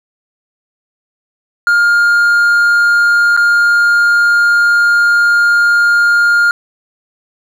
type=tone with dropouts; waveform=triangle; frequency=1411 Hz; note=F6; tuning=17 cents sharp; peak=-5 dBFS; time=1.67-6.51 s; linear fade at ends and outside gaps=1 ms; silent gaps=3.366-3.374 s; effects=none